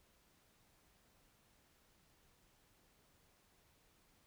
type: silence
effects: pink hiss -72 dBFS RMS until 4.26 s